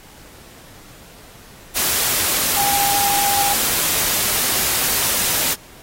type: tone in noise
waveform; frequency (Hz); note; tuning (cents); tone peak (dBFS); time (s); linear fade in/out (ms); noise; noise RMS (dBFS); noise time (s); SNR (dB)
sine; 804; G5; +44; -19; 2.56-3.54; 20; white; -19; 1.75-5.55; -3
effects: pink hiss -44 dBFS RMS until 5.82 s + AAC 48 kbps